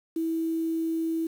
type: tone with quantisation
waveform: sine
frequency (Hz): 326.1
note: E4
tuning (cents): -19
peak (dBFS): -25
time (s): 0.16-1.27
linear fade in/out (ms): 5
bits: 8
effects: none